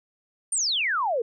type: exponential sweep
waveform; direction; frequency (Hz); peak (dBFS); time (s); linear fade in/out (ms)
sine; down; 9397 to 434.5; -22; 0.52-1.22; 5
effects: none